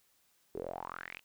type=tone with band-pass filter sweep; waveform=sawtooth; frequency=43.65 Hz; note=F1; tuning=in tune; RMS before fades=-43 dBFS; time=0.54-1.2 s; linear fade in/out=20 ms; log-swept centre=380 to 2800 Hz; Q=6.4; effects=white hiss -71 dBFS RMS until 1.24 s